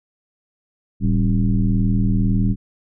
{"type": "tone with frequency modulation", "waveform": "sine", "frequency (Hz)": 112.9, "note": "A2", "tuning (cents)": 45, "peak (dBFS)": -14, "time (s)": [1, 2.56], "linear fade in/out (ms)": 50, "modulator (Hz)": 81.9, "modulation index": 1.5, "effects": []}